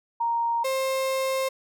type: tone pair in turn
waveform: sine / 35% pulse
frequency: 932.3 / 529.8 Hz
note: A#5 / C5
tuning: 0 / +22 cents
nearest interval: minor seventh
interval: 978 cents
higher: first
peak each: -22 dBFS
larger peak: neither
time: 0.2-0.64 / 0.64-1.49 s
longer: second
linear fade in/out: 10 ms
effects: none